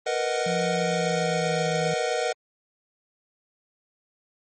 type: chord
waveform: square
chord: B major seventh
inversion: third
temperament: equal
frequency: 466.2 / 493.9 / 622.3 / 740 Hz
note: A#4 / B4 / D#5 / F#5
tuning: 0 / 0 / 0 / 0 cents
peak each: -30 dBFS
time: 0.06-2.33 s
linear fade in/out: 10 ms
type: tone with pitch glide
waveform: sine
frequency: 174.61 to 162.92 Hz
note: F3 to E3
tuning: 0 to -20 cents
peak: -28 dBFS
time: 0.46-1.94 s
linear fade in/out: 5 ms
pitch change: -120 cents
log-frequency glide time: 0.74-1.67 s
effects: MP3 32 kbps